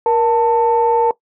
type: tone pair together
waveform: sine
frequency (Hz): 470.8 / 888.8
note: A#4 / A5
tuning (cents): +17 / +17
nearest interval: major seventh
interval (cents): 1100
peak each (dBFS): -13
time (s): 0.06-1.11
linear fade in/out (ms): 2
effects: noise-tail reverb RT60 0.1 s tail -19 dB re dry + tanh soft clip ceiling -4 dBFS